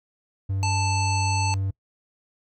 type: tone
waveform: triangle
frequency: 96.9 Hz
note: G2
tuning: 20 cents flat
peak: -21 dBFS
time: 0.49-1.71 s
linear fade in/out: 10 ms
type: harmonic tone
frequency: 880 Hz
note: A5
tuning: in tune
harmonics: 1 / 3 / 5 / 7 / 9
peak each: -26 / -31 / -33 / -34 / -36 dBFS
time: 0.63-1.54 s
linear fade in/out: 0 ms
effects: noise-tail reverb RT60 0.1 s tail -24 dB re dry